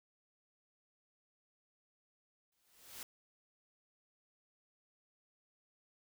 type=noise with exponential growth; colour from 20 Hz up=white; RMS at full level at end=-45 dBFS; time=2.52-3.03 s; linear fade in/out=2 ms; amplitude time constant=110 ms; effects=none